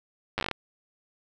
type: slowing click train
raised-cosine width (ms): 0.3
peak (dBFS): -12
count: 9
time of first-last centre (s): 0.38-0.513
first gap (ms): 9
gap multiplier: 1.17
effects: none